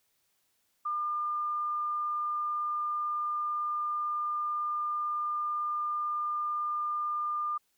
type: tone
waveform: sine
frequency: 1203 Hz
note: D6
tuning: 41 cents sharp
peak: -29 dBFS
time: 0.85-7.58 s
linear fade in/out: 10 ms
effects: white hiss -74 dBFS RMS until 7.77 s